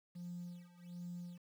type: tone with tremolo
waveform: triangle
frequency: 175.4 Hz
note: F3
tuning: 8 cents sharp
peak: -39 dBFS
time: 0.15-1.38 s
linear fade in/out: 10 ms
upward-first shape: sine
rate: 1.3 Hz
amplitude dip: 90%
effects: tanh soft clip ceiling -40 dBFS + 11-bit